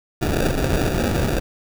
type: noise with sample-and-hold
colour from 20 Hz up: pink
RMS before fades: -20 dBFS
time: 0.21-1.4 s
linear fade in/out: 20 ms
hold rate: 1050 Hz
effects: none